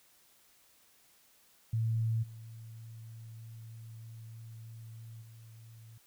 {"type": "tone with level steps", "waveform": "sine", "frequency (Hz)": 112.9, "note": "A2", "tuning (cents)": 45, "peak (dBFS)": [-28, -45, -50], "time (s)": [1.73, 5.98], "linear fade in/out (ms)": 5, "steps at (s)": [2.22, 5.21], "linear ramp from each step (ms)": 20, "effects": ["white hiss -65 dBFS RMS until 6.06 s"]}